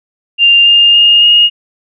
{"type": "tone with pitch steps", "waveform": "sine", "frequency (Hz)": [2794, 2815, 2836, 2858], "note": ["F7", "F7", "F7", "F7"], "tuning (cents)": [0, 13, 26, 39], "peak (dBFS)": -3, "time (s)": [0.38, 1.5], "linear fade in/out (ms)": 50, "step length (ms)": 280, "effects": []}